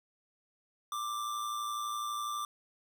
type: tone with amplitude modulation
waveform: square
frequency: 1181 Hz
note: D6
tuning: 9 cents sharp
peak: -33 dBFS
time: 0.92-2.45 s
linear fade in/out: 2 ms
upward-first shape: sine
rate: 112 Hz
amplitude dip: 40%
effects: 12-bit